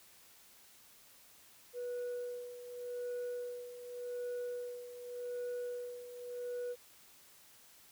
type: tone with tremolo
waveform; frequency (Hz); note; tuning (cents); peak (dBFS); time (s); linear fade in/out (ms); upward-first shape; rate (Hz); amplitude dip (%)
sine; 488.9; B4; -18; -34; 1.73-6.76; 50; sine; 0.86; 75
effects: tanh soft clip ceiling -36 dBFS + white hiss -61 dBFS RMS until 7.91 s